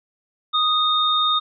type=tone pair together; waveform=sine; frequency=1244.5 / 3678 Hz; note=D#6 / A#7; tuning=0 / -24 cents; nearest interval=octave + perfect fifth; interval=1876 cents; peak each=-19 dBFS; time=0.53-1.4 s; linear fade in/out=20 ms; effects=none